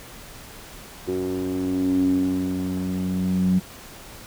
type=tone with band-pass filter sweep; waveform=sawtooth; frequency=92.5 Hz; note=F#2; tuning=in tune; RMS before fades=-23 dBFS; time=1.07-3.6 s; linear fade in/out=20 ms; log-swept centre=350 to 190 Hz; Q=9.7; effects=pink hiss -42 dBFS RMS until 4.26 s